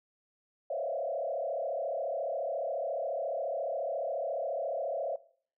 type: tone with frequency modulation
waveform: sine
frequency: 604 Hz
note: D5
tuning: 48 cents sharp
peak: -31 dBFS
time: 0.7-5.16 s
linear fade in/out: 5 ms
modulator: 34.3 Hz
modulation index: 2.5
effects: noise-tail reverb RT60 0.5 s tail -18 dB re dry